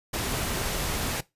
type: noise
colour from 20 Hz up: pink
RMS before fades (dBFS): -29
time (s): 0.13-1.21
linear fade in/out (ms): 10
effects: noise-tail reverb RT60 0.2 s tail -20 dB re dry + resampled to 32000 Hz